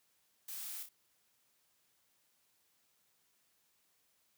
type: noise with echo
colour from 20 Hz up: blue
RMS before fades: -45 dBFS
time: 0.48-0.83 s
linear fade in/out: 5 ms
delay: 30 ms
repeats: 2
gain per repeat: -6 dB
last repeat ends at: 0.89 s
effects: white hiss -75 dBFS RMS until 4.37 s + high-pass 60 Hz 12 dB/octave